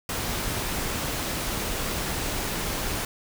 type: noise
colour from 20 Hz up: pink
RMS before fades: -29 dBFS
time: 0.09-3.05 s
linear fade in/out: 2 ms
effects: none